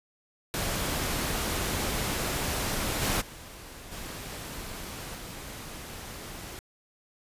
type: noise with level steps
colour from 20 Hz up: pink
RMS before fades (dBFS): -30 / -27 / -45 / -39 / -41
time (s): 0.54-6.59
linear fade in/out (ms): 0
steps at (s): 3.01 / 3.2 / 3.91 / 5.15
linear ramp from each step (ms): 20
effects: resampled to 32000 Hz